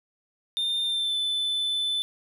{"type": "tone with pitch glide", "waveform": "triangle", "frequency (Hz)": [3613, 3514], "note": ["A7", "A7"], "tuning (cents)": [45, -3], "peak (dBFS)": -23, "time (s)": [0.57, 2.02], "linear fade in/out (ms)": 0, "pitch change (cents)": -48, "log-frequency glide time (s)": [0.84, 1.17], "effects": []}